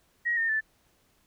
sine tone with pitch steps, 1895 / 1824.1 / 1755.9 Hz, A#6 / A#6 / A6, +28 / -38 / -4 cents, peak -24 dBFS, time 0.25-0.61 s, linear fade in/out 20 ms, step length 120 ms, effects pink hiss -67 dBFS RMS until 1.26 s

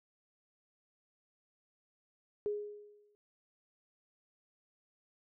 sine tone with exponential decay, 415.3 Hz, G#4, in tune, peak -30 dBFS, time 2.46-3.15 s, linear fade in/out 0 ms, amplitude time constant 150 ms, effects none

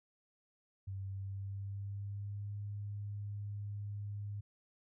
sine tone with pitch glide, 97 to 102.41 Hz, G2 to G#2, -18 to -24 cents, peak -39 dBFS, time 0.87-4.41 s, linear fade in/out 10 ms, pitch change +94 cents, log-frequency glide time 1.08-2.54 s, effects none

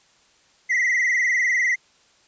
triangle tone with vibrato, 1994 Hz, B6, 16 cents sharp, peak -16 dBFS, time 0.69-1.76 s, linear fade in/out 20 ms, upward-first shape triangle, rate 20 Hz, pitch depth 110 cents each way, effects white hiss -58 dBFS RMS until 2.27 s + resampled to 16000 Hz

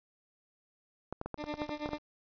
clicks, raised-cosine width 1 ms, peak -23 dBFS, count 11, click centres 1.126 / 1.214 / 1.26 / 1.343 / 1.44 / 1.54 / 1.618 / 1.693 / 1.859 / 1.89 / 1.933 s
20% pulse tone with tremolo, 298.6 Hz, D4, 29 cents sharp, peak -29 dBFS, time 1.37-1.99 s, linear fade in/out 50 ms, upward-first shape sine, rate 9 Hz, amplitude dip 85%
effects resampled to 11025 Hz + 9-bit

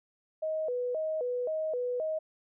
sine tone with vibrato, 557 Hz, C#5, 8 cents sharp, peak -29 dBFS, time 0.42-2.19 s, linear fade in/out 10 ms, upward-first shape square, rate 1.9 Hz, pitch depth 210 cents each way, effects none

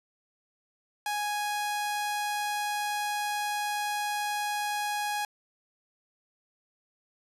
sawtooth tone, 830.6 Hz, G#5, in tune, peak -25 dBFS, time 1.06-5.25 s, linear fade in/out 2 ms, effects resampled to 32000 Hz

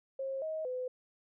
sine tone with pitch steps, 537 / 631 / 506 Hz, C5 / D#5 / B4, +45 / +24 / +42 cents, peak -34 dBFS, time 0.19-0.88 s, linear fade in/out 5 ms, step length 230 ms, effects none

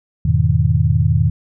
sine chord, E major seventh, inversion none, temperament equal with one note detuned, 83.9 / 103.83 / 123.47 / 155.56 Hz, E2 / G#2 / B2 / D#3, +31 / 0 / 0 / 0 cents, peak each -17 dBFS, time 0.25-1.3 s, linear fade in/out 5 ms, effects none

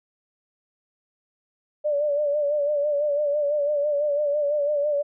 sine tone with vibrato, 585 Hz, D5, 7 cents flat, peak -20 dBFS, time 1.84-5.03 s, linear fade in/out 20 ms, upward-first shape sine, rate 6 Hz, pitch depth 54 cents each way, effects none

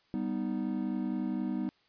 triangle chord, G augmented, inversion none, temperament equal, 196 / 246.9 / 311.1 Hz, G3 / B3 / D#4, 0 / 0 / 0 cents, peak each -33 / -32 / -34 dBFS, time 0.14-1.69 s, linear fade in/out 0 ms, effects white hiss -68 dBFS RMS until 1.88 s + resampled to 11025 Hz

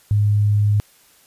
sine tone, 103.83 Hz, G#2, in tune, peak -13 dBFS, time 0.11-0.8 s, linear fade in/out 0 ms, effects white hiss -53 dBFS RMS until 1.26 s + resampled to 32000 Hz

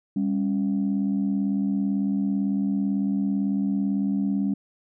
sine tone pair together, 199.22 / 277.2 Hz, G3 / C#4, +28 / 0 cents, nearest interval tritone, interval 572 cents, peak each -22 / -25 dBFS, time 0.16-4.54 s, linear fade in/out 5 ms, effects tanh soft clip ceiling -16 dBFS

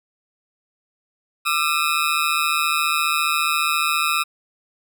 20% pulse ring-modulated tone, 1270 Hz, D#6, 35 cents sharp, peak -10 dBFS, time 1.45-4.24 s, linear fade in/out 20 ms, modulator 77.3 Hz, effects none

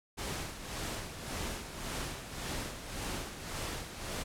pink noise with tremolo, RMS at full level -37 dBFS, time 0.17-4.24 s, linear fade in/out 20 ms, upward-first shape sine, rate 1.8 Hz, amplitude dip 60%, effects low-pass 11000 Hz 12 dB/octave

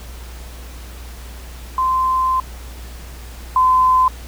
sine tone pair in turn, 1037 / 1025.1 Hz, C6 / C6, -16 / -36 cents, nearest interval unison, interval 20 cents, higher first, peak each -14 / -10 dBFS, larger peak second, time 1.78-2.4 / 3.56-4.08 s, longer first, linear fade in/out 2 ms, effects added 60 Hz sine -32 dBFS peak until 4.27 s + pink hiss -40 dBFS RMS until 4.27 s

